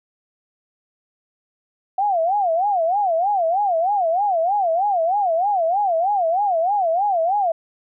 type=tone with vibrato; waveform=sine; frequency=734 Hz; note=F#5; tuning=14 cents flat; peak=-16 dBFS; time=1.98-7.52 s; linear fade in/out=5 ms; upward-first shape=sine; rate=3.2 Hz; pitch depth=220 cents each way; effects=none